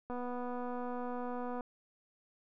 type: click train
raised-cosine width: 1 ms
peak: -28 dBFS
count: 372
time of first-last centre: 0.1-1.608 s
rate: 246 Hz
effects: none